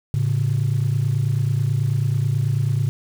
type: tone pair together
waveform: sine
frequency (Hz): 110 / 139.21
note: A2 / C#3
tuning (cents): 0 / +8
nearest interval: major third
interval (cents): 408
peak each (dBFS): -19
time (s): 0.14-2.89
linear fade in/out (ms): 0
effects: tanh soft clip ceiling -12 dBFS + 7-bit